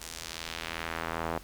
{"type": "tone with band-pass filter sweep", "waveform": "sawtooth", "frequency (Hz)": 82.41, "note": "E2", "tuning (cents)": 0, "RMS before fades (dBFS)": -37, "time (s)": [0.01, 1.38], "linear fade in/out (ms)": 0, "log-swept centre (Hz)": [8400, 800], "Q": 0.99, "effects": ["added 50 Hz sine -52 dBFS peak until 1.43 s", "pink hiss -52 dBFS RMS until 1.43 s"]}